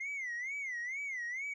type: tone with vibrato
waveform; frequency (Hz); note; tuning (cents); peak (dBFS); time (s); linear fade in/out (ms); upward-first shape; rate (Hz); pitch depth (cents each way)
sine; 2074; C7; -16; -34; 0-1.54; 10; sine; 2.2; 170
effects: tanh soft clip ceiling -35 dBFS

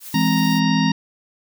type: noise with tremolo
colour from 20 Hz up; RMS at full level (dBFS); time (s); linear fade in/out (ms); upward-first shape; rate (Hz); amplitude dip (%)
blue; -34; 0-0.61; 50; sine; 16; 25
type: harmonic tone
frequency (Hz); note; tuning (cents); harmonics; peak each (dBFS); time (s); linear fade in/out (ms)
932.3; A#5; 0; 1 / 2 / 3 / 4 / 5 / 6; -25 / -28 / -30 / -31 / -32 / -33; 0.14-0.92; 5
type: chord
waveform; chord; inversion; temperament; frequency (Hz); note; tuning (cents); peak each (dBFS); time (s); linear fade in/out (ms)
sine; E augmented; none; equal with one note detuned; 166.06 / 207.7 / 261.6; E3 / G#3 / B#3; +13 / 0 / 0; -20; 0.14-0.92; 5
effects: none

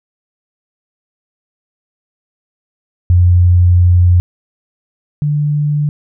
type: tone pair in turn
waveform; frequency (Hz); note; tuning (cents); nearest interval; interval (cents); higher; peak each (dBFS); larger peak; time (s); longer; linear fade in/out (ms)
sine; 88.8 / 147.76; F2 / D3; +29 / +11; major sixth; 882; second; -5 / -11; first; 3.1-4.2 / 5.22-5.89; first; 0
effects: none

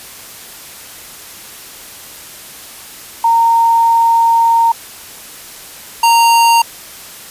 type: tone pair in turn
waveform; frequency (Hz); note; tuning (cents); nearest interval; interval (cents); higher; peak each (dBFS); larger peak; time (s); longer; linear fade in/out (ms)
sine / square; 921 / 926.9; A#5 / A#5; -21 / -10; unison; 11; second; -7; neither; 3.24-4.72 / 6.03-6.62; first; 5
effects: white hiss -33 dBFS RMS until 7.3 s + resampled to 32000 Hz

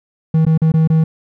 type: tone with dropouts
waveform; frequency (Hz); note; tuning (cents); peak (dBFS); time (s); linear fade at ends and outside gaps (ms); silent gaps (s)
triangle; 159.7; D#3; +45; -7; 0.34-1.04; 5; 0.452-0.465 / 0.577-0.617 / 0.72-0.739 / 0.875-0.9
effects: none

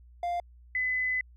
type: tone pair in turn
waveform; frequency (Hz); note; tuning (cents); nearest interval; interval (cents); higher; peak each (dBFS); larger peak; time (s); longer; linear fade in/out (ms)
triangle / sine; 698.5 / 2013; F5 / B6; 0 / +33; octave + tritone; 1833; second; -26; neither; 0.23-0.4 / 0.75-1.21; second; 2
effects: added 60 Hz sine -51 dBFS peak until 1.36 s

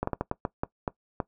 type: slowing click train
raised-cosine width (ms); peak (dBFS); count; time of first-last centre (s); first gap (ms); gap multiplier
1; -13; 9; 0.03-1.202; 44; 1.33
effects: noise-tail reverb RT60 0.1 s tail -20 dB re dry

